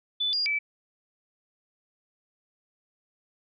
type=tone with pitch steps; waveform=sine; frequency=3493 / 4828 / 2309 Hz; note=A7 / D8 / D7; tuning=-13 / +47 / -30 cents; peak=-24 dBFS; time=0.2-0.59 s; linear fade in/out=10 ms; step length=130 ms; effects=none